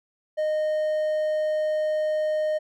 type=tone; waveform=triangle; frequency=616 Hz; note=D#5; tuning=17 cents flat; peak=-20 dBFS; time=0.37-2.59 s; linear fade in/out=20 ms; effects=none